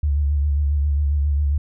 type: tone with vibrato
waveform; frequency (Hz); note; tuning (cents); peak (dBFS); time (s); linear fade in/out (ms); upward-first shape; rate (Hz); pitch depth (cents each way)
sine; 72.3; D2; -27; -16; 0.03-1.58; 5; sine; 7.4; 54
effects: none